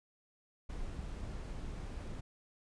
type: noise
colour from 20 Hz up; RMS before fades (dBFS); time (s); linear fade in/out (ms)
brown; -42; 0.69-2.21; 10
type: click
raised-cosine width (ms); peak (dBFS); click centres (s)
5; -32; 0.991
effects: resampled to 22050 Hz